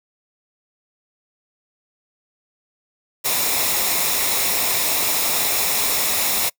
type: noise with comb filter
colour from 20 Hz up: white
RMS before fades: -20 dBFS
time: 3.24-6.5 s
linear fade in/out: 20 ms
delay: 0.65 ms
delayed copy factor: -0.5
effects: noise-tail reverb RT60 0.1 s tail -25 dB re dry